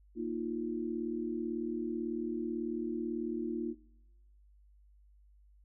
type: chord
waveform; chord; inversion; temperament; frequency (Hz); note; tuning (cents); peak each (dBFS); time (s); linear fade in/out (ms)
sine; Bb suspended fourth; none; equal; 233.1 / 311.1 / 349.2; Bb3 / Eb4 / F4; 0 / 0 / 0; -38 / -39 / -37; 0.15-3.75; 50
effects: noise-tail reverb RT60 1.0 s tail -23 dB re dry + added 50 Hz sine -59 dBFS peak until 5.64 s